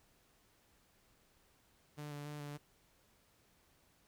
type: tone with vibrato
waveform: sawtooth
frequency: 146.83 Hz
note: D3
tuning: in tune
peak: -40 dBFS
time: 1.97-2.58 s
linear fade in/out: 20 ms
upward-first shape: square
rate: 3.5 Hz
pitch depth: 17 cents each way
effects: pink hiss -71 dBFS RMS until 4.07 s